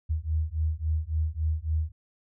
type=beating tone pair; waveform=sine; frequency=77 / 80.6 Hz; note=D#2 / E2; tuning=-17 / -38 cents; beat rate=3.6 Hz; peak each=-28 / -28 dBFS; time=0.09-1.92 s; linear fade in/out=20 ms; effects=none